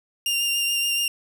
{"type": "tone with vibrato", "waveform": "sawtooth", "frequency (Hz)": 2794, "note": "F7", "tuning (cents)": 0, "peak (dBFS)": -18, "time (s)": [0.26, 1.08], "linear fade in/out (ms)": 2, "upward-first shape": "sine", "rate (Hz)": 7, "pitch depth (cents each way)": 15, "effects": []}